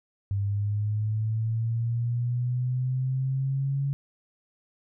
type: linear sweep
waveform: sine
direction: up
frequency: 98.9 to 140 Hz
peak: -24 dBFS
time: 0.31-3.93 s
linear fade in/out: 0 ms
effects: none